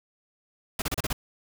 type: noise bursts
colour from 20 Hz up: pink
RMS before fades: -28 dBFS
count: 6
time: 0.79-1.13 s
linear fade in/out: 5 ms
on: 30 ms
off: 32 ms
effects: none